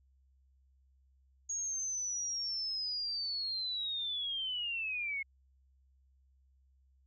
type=linear sweep; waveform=sine; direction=down; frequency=6645 to 2154 Hz; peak=-34 dBFS; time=1.49-5.23 s; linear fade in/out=10 ms; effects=added 66 Hz sine -65 dBFS peak until 7.06 s